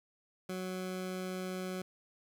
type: tone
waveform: 20% pulse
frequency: 185 Hz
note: F#3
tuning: in tune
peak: -32 dBFS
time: 0.49-1.82 s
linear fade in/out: 5 ms
effects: none